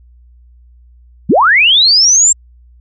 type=linear sweep; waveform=sine; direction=up; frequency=123.47 to 7540 Hz; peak=-5 dBFS; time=1.29-2.33 s; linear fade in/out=10 ms; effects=added 60 Hz sine -40 dBFS peak until 2.8 s